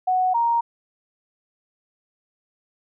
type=tone pair in turn; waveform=sine; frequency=740 / 934.7 Hz; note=F#5 / A#5; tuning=0 / +4 cents; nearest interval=major third; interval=404 cents; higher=second; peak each=-17 dBFS; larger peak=neither; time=0.07-0.34 / 0.34-0.61 s; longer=neither; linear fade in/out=10 ms; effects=none